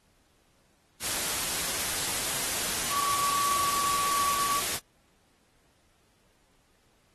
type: tone in noise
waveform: sine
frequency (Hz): 1138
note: C#6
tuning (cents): +45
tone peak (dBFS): -26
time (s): 2.9-4.62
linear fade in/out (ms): 50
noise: white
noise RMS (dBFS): -30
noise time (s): 1-4.8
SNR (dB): +1
effects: pink hiss -67 dBFS RMS until 7.14 s + AAC 32 kbps